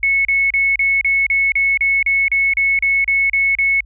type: tone bursts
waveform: sine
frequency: 2200 Hz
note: C#7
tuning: 14 cents flat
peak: -12 dBFS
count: 15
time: 0.03-3.806 s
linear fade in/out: 2 ms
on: 220 ms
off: 34 ms
effects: added 50 Hz sine -38 dBFS peak until 3.85 s